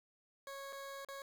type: tone with dropouts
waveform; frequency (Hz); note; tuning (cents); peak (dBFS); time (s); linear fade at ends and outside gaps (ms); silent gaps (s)
20% pulse; 551; C#5; -11; -40; 0.47-1.22; 1; 0.725-0.729 / 1.048-1.086
effects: 11-bit